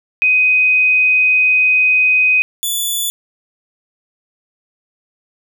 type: tone pair in turn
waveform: sine / 10% pulse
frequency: 2507 / 3464 Hz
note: D#7 / A7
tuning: +12 / -28 cents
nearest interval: tritone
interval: 560 cents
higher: second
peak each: -9 dBFS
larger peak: neither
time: 0.22-2.42 / 2.63-3.1 s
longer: first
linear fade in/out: 0 ms
effects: none